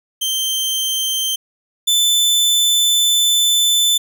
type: tone pair in turn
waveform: sawtooth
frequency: 3136 / 3520 Hz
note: G7 / A7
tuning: 0 / 0 cents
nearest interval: major second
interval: 200 cents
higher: second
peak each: -14 / -9 dBFS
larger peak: second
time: 0.21-1.36 / 1.87-3.98 s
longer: second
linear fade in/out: 10 ms
effects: none